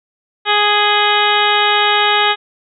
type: harmonic tone with a mistuned harmonic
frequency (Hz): 415.3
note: G#4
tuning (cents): 0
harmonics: 1 / 2 / 3 / 4 / 5 / 6 / 7 / 8 / 9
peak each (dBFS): -21 / -16 / -18 / -19 / -21 / -22 / -21 / -21 / -20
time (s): 0.45-2.36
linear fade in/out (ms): 50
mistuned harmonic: 7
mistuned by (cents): +44
effects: none